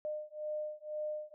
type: beating tone pair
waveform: sine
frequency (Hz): 606 / 608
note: D#5 / D#5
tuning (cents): -46 / -40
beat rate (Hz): 2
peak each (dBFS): -40 / -40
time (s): 0.05-1.34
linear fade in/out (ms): 0
effects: none